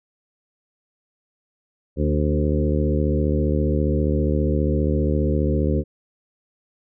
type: harmonic tone with a mistuned harmonic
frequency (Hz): 74.9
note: D2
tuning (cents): +35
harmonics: 1 / 2 / 3 / 4 / 5 / 6 / 7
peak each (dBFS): -21 / -24 / -26 / -27 / -28 / -29 / -29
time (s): 1.96-5.84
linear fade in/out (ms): 50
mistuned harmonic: 4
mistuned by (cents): -22
effects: none